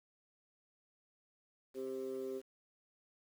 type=tone with amplitude modulation; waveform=sine; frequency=394.8 Hz; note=G4; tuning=12 cents sharp; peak=-33 dBFS; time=1.74-2.42 s; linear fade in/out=50 ms; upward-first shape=sine; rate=131 Hz; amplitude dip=95%; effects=tanh soft clip ceiling -33 dBFS + 10-bit